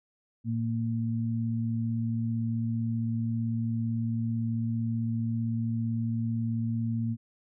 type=tone pair together; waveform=sine; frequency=114.02 / 229.5 Hz; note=A#2 / A#3; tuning=-38 / -27 cents; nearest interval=octave; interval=1211 cents; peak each=-29 / -30 dBFS; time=0.44-7.17 s; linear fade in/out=50 ms; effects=none